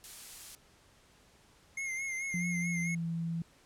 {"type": "noise", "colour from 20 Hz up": "blue", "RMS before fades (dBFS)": -44, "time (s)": [0.04, 0.55], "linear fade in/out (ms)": 0}
{"type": "tone with vibrato", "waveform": "square", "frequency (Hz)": 2129, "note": "C7", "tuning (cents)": 30, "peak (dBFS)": -35, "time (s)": [1.77, 2.95], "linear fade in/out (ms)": 5, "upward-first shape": "sine", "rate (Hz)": 4.6, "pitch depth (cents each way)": 46}
{"type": "tone with pitch glide", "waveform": "sine", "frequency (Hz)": [174.61, 166.44], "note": ["F3", "E3"], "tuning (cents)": [0, 17], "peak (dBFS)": -32, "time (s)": [2.34, 3.42], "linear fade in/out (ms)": 2, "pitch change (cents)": -83, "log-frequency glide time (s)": [2.5, 3.06]}
{"effects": ["pink hiss -63 dBFS RMS until 3.65 s", "low-pass 10000 Hz 12 dB/octave"]}